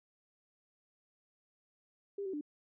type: tone with pitch steps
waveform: sine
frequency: 399.8 / 381.6 / 295.7 Hz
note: G4 / G4 / D4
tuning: +34 / -47 / +12 cents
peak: -36 dBFS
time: 2.18-2.411 s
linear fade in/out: 5 ms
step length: 77 ms
effects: none